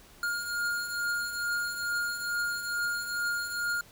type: beating tone pair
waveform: square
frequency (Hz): 1416 / 1418.3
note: F6 / F6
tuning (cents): +23 / +26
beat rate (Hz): 2.3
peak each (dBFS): -38 / -31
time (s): 0.23-3.81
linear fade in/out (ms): 2
effects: pink hiss -55 dBFS RMS until 3.91 s